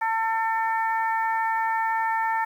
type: harmonic tone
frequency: 448.5 Hz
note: A4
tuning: 33 cents sharp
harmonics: 2 / 3 / 4 / 5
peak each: -23 / -33 / -29 / -38 dBFS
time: 0.01-2.45 s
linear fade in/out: 10 ms
effects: 9-bit